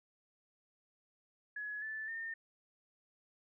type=tone with pitch steps; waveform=sine; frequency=1690 / 1752.6 / 1817.6 Hz; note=G#6 / A6 / A#6; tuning=+30 / -7 / -44 cents; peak=-39 dBFS; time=1.56-2.34 s; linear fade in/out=5 ms; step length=260 ms; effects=none